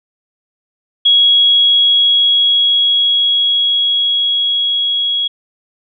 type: tone with level ramp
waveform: sine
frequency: 3322 Hz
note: G#7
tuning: in tune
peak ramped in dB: -6 to -13 dBFS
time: 1.05-5.28 s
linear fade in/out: 10 ms
effects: none